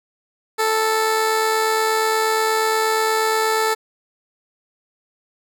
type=tone with amplitude modulation; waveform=15% pulse; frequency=440 Hz; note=A4; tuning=in tune; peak=-9 dBFS; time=0.58-3.75 s; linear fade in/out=20 ms; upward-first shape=sine; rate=88.4 Hz; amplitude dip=30%; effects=none